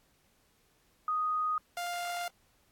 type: tone pair in turn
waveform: sine / sawtooth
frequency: 1244.5 / 700.7 Hz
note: D#6 / F5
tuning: 0 / +6 cents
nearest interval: minor seventh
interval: 994 cents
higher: first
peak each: -28 / -30 dBFS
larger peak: first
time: 1.08-1.58 / 1.77-2.28 s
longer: second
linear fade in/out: 2 ms
effects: pink hiss -69 dBFS RMS until 2.71 s + AAC 64 kbps